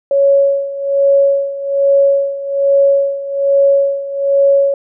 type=tone with tremolo; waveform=sine; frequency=556 Hz; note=C#5; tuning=5 cents sharp; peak=-6 dBFS; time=0.11-4.74 s; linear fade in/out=2 ms; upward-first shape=sine; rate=1.2 Hz; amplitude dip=80%; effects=none